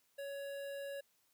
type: tone with notch filter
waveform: square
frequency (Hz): 559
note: C#5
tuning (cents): +14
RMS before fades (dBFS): -44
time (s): 0.18-1.01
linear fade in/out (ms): 10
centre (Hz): 6000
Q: 1.2
effects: white hiss -75 dBFS RMS until 1.33 s + high-pass 60 Hz 12 dB/octave